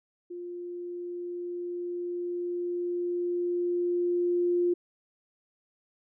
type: tone with level ramp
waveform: sine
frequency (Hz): 351.4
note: F4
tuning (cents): +11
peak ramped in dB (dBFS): -36 to -22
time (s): 0.3-4.74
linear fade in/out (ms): 10
effects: none